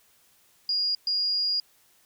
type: tone bursts at uneven times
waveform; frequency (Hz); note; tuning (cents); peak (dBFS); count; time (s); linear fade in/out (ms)
sine; 4853; D#8; -44; -23; 2; 0.69-0.95 / 1.07-1.6; 2
effects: white hiss -62 dBFS RMS until 2.05 s